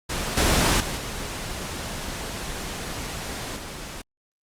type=noise with level steps; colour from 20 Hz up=pink; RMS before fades=-28 / -20 / -29 / -32 / -36 dBFS; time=0.09-4.02 s; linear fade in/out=10 ms; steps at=0.37 / 0.8 / 0.97 / 3.56 s; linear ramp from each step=5 ms; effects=low-pass 11000 Hz 12 dB/octave + Opus 48 kbps